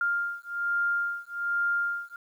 sine beating tone pair, 1400 / 1401.2 Hz, F6 / F6, +4 / +5 cents, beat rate 1.2 Hz, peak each -29 dBFS, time 0.01-2.16 s, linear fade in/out 2 ms, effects 10-bit

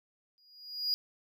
triangle tone with exponential growth, 4880 Hz, D#8, 34 cents flat, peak -24 dBFS, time 0.38-0.94 s, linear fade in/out 0 ms, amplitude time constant 120 ms, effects none

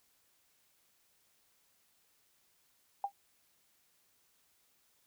sine tone with exponential decay, 800 Hz, G5, 35 cents sharp, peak -27 dBFS, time 3.04-3.12 s, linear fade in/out 2 ms, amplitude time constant 16 ms, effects white hiss -72 dBFS RMS until 5.06 s

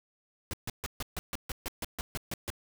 pink noise bursts, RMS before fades -35 dBFS, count 13, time 0.51-2.502 s, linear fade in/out 0 ms, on 24 ms, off 140 ms, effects none

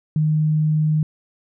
sine tone, 154.2 Hz, D#3, 15 cents flat, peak -15 dBFS, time 0.16-1.03 s, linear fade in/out 2 ms, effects none

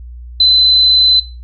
sine tone, 4036 Hz, B7, 37 cents sharp, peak -5 dBFS, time 0.4-1.2 s, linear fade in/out 5 ms, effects noise-tail reverb RT60 0.3 s tail -21 dB re dry + added 60 Hz sine -28 dBFS peak until 1.43 s

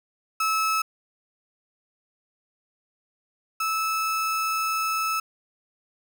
35% pulse tone pair in turn, 1300 / 1306.2 Hz, E6 / E6, -24 / -16 cents, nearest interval unison, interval 8 cents, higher second, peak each -20 / -22 dBFS, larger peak first, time 0.4-0.82 / 3.6-5.2 s, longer second, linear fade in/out 5 ms, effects none

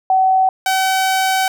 sine / sawtooth tone pair in turn, 757 / 761 Hz, F#5 / F#5, +39 / +48 cents, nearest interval unison, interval 9 cents, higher second, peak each -10 dBFS, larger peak neither, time 0.1-0.49 / 0.66-1.48 s, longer second, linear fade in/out 2 ms, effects none

